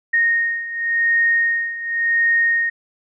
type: beating tone pair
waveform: sine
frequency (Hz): 1855 / 1855.91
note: A#6 / A#6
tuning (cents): -9 / -8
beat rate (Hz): 0.91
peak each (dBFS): -21 / -17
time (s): 0.13-2.7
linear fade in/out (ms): 10
effects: none